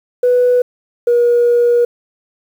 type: tone pair in turn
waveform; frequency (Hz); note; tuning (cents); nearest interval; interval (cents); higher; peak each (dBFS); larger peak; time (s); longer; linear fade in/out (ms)
sine; 493.9 / 478.7; B4 / A#4; 0 / +46; minor second; 54; first; -7; neither; 0.23-0.62 / 1.07-1.85; second; 5
effects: tanh soft clip ceiling -5 dBFS + 7-bit